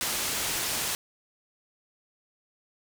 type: low-pass noise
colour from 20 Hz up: white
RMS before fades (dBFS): -30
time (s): 0.01-0.95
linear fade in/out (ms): 0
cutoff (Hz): 11000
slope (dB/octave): 12
effects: none